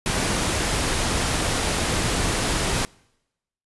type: noise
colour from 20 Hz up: pink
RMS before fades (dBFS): -23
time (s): 0.06-2.85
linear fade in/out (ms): 0
effects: noise-tail reverb RT60 0.9 s tail -26 dB re dry + resampled to 24000 Hz